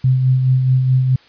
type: tone with tremolo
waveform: sine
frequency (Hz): 129.5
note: C3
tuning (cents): -17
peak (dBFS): -9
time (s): 0.04-1.16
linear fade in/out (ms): 5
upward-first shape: sine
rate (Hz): 4.7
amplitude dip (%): 40
effects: white hiss -48 dBFS RMS until 1.28 s + resampled to 11025 Hz